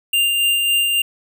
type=tone with tremolo; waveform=square; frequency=2794 Hz; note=F7; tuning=in tune; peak=-14 dBFS; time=0.13-1.02 s; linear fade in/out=5 ms; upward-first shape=sine; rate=3.6 Hz; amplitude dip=30%; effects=none